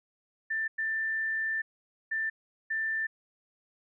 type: tone bursts at uneven times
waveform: sine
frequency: 1778 Hz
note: A6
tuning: 18 cents sharp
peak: -28 dBFS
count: 4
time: 0.5-0.68 / 0.78-1.62 / 2.11-2.3 / 2.7-3.07 s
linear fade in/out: 10 ms
effects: none